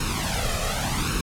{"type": "noise with flanger", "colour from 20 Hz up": "pink", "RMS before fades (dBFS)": -26, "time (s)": [0, 1.21], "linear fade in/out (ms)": 5, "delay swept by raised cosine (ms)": [0.74, 1.62], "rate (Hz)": 0.88, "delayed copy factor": 0.8, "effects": ["low-pass 11000 Hz 12 dB/octave", "AAC 64 kbps"]}